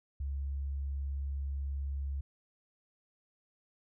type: tone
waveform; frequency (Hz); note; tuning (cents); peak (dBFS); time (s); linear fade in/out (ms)
sine; 69.3; C#2; 0; -33; 0.2-2.21; 5
effects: none